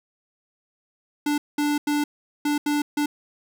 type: tone bursts at uneven times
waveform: square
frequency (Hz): 293.7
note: D4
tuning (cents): 0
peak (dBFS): -21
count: 6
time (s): 1.26-1.38 / 1.58-1.78 / 1.87-2.04 / 2.45-2.58 / 2.66-2.82 / 2.97-3.06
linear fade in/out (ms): 5
effects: none